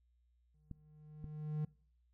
triangle tone with exponential growth, 152.2 Hz, D#3, 38 cents flat, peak -31 dBFS, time 0.54-1.65 s, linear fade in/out 5 ms, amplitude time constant 240 ms
clicks, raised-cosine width 5 ms, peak -34 dBFS, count 2, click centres 0.713 / 1.243 s
effects noise-tail reverb RT60 0.5 s tail -23 dB re dry + added 60 Hz sine -70 dBFS peak until 2.13 s

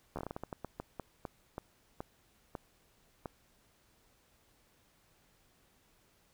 slowing click train, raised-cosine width 1 ms, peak -25 dBFS, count 18, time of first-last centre 0.16-3.258 s, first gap 12 ms, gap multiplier 1.29, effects pink hiss -69 dBFS RMS until 6.33 s

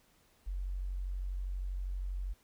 sine tone, 46.25 Hz, F#1, in tune, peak -34 dBFS, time 0.46-2.34 s, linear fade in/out 20 ms, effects pink hiss -68 dBFS RMS until 2.43 s

